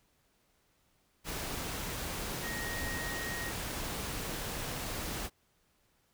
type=tone in noise; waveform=sine; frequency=1876 Hz; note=A#6; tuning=11 cents sharp; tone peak=-39 dBFS; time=2.41-3.53 s; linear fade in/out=50 ms; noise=pink; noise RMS=-38 dBFS; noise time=1.24-5.3 s; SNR=-4 dB; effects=pink hiss -72 dBFS RMS until 6.13 s